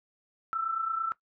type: tone pair together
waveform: sine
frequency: 1305 / 1334 Hz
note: E6 / E6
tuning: -18 / +20 cents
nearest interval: unison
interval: 38 cents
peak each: -35 / -29 dBFS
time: 0.53-1.12 s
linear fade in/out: 0 ms
effects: noise-tail reverb RT60 0.1 s tail -17 dB re dry